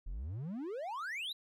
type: exponential sweep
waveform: triangle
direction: up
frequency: 36.71 to 4064 Hz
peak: -36 dBFS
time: 0.06-1.33 s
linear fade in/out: 10 ms
effects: none